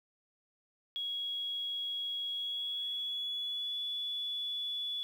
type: tone with pitch glide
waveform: sine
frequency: 3322 to 3427 Hz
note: G#7 to A7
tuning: 0 to -46 cents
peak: -34 dBFS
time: 0.96-5.03 s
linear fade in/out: 0 ms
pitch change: +54 cents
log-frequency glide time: 2.28-3.78 s
effects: 10-bit